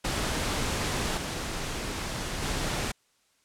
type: noise with level steps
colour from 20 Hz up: pink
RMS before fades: -29 / -33 / -30 dBFS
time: 0.04-2.92 s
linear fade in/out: 10 ms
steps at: 1.17 / 2.42 s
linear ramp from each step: 5 ms
effects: white hiss -68 dBFS RMS until 3.44 s + low-pass 9000 Hz 12 dB/octave